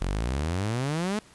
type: exponential sweep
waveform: sawtooth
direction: up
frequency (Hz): 42.28 to 220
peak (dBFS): -22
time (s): 0.01-1.19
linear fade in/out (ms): 0
effects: pink hiss -54 dBFS RMS until 1.34 s + resampled to 24000 Hz